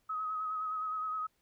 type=tone with vibrato; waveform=sine; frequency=1269 Hz; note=D#6; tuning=34 cents sharp; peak=-33 dBFS; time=0.09-1.27 s; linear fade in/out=10 ms; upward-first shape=sine; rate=9.6 Hz; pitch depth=28 cents each way; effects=pink hiss -75 dBFS RMS until 1.41 s